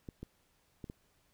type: clicks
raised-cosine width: 3 ms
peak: -30 dBFS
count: 4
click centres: 0.088 / 0.23 / 0.842 / 0.899 s
effects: pink hiss -72 dBFS RMS until 1.33 s